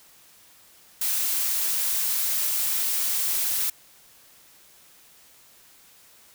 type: noise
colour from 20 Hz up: blue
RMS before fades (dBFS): -25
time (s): 1.01-3.7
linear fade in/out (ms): 5
effects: white hiss -54 dBFS RMS until 6.34 s